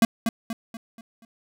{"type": "tone with echo", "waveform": "square", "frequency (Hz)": 227.7, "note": "A#3", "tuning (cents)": -40, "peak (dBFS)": -14, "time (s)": [0.02, 0.05], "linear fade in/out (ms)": 2, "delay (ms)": 240, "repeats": 5, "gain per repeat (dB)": -7, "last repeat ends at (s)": 1.25, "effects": []}